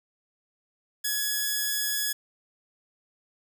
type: tone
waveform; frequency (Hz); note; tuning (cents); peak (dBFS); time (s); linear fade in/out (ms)
5% pulse; 1688; G#6; +28; -15; 1.04-2.13; 10
effects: none